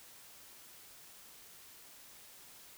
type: silence
effects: white hiss -56 dBFS RMS until 2.77 s